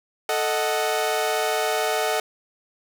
sawtooth chord, D# diminished, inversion second, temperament equal, 440 / 622.3 / 740 Hz, A4 / D#5 / F#5, 0 / 0 / 0 cents, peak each -22 dBFS, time 0.29-2.2 s, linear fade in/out 2 ms, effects none

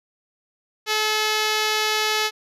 5% pulse tone, 430.2 Hz, A4, 39 cents flat, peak -8 dBFS, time 0.86-2.31 s, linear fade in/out 50 ms, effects low-pass 10000 Hz 12 dB/octave

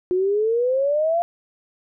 sine exponential sweep, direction up, 357.1 to 698.5 Hz, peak -17 dBFS, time 0.11-1.22 s, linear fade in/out 0 ms, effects none

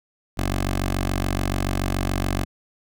10% pulse tone with notch filter, 47 Hz, F#1, 28 cents sharp, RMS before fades -24 dBFS, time 0.37-2.45 s, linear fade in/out 20 ms, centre 170 Hz, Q 1.9, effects none

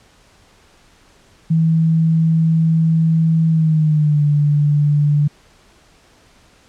sine tone with pitch glide, 162.1 to 146.94 Hz, E3 to D3, -29 to +1 cents, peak -11 dBFS, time 1.5-5.28 s, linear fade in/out 10 ms, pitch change -170 cents, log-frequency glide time 3.49-4.23 s, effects pink hiss -51 dBFS RMS until 6.68 s + low-pass 8000 Hz 12 dB/octave

